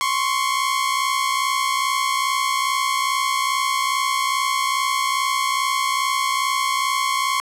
sawtooth tone pair together, 1048.6 / 1111 Hz, C6 / C#6, +3 / +4 cents, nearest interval minor second, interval 101 cents, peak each -18 dBFS, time 0.01-7.4 s, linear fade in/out 0 ms, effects low-pass 12000 Hz 12 dB/octave + 8-bit

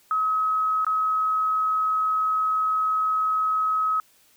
sine tone with dropouts, 1277 Hz, D#6, 45 cents sharp, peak -20 dBFS, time 0.11-4 s, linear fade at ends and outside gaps 1 ms, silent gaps 0.847-0.866 s, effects white hiss -59 dBFS RMS until 4.36 s

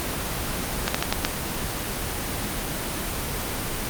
slowing click train, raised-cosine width 0.2 ms, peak -3 dBFS, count 5, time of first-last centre 0.88-1.249 s, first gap 65 ms, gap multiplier 1.24, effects pink hiss -28 dBFS RMS until 3.89 s + Opus 24 kbps

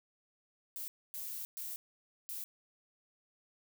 violet noise bursts at uneven times, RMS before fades -42 dBFS, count 4, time 0.76-0.88 / 1.14-1.45 / 1.57-1.76 / 2.29-2.44 s, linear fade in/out 0 ms, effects none

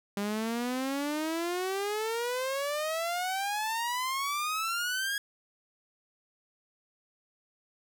sawtooth exponential sweep, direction up, 199.5 to 1661.2 Hz, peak -26 dBFS, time 0.17-5.18 s, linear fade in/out 2 ms, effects none

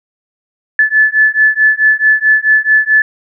sine beating tone pair, 1732 / 1736.6 Hz, A6 / A6, -28 / -23 cents, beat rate 4.6 Hz, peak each -10 dBFS, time 0.79-3.02 s, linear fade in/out 2 ms, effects none

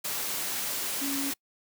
sine tone in noise, 277.2 Hz, C#4, in tune, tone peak -31 dBFS, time 1.01-1.31 s, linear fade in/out 10 ms, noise white, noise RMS -32 dBFS, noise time 0.04-1.34 s, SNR -2 dB, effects noise-tail reverb RT60 0.1 s tail -26 dB re dry + high-pass 150 Hz 12 dB/octave

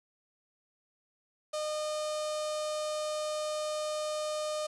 sawtooth tone with notch filter, 610 Hz, D#5, 34 cents flat, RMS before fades -34 dBFS, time 1.53-4.67 s, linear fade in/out 10 ms, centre 2000 Hz, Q 1.1, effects resampled to 22050 Hz + 9-bit

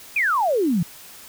sine exponential sweep, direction down, 2546 to 155.56 Hz, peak -17 dBFS, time 0.16-0.83 s, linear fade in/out 5 ms, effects white hiss -43 dBFS RMS until 1.28 s

